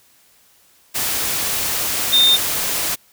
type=tone in noise; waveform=sine; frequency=3637 Hz; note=A#7; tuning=43 cents flat; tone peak=-10 dBFS; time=2.12-2.37 s; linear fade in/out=20 ms; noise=white; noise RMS=-21 dBFS; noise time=0.94-2.96 s; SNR=+8 dB; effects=white hiss -54 dBFS RMS until 3.12 s